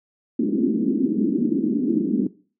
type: band-pass noise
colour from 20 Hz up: pink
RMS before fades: -21 dBFS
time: 0.39-2.27 s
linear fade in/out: 5 ms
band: 210 to 340 Hz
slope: 48 dB/octave
effects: noise-tail reverb RT60 0.4 s tail -19 dB re dry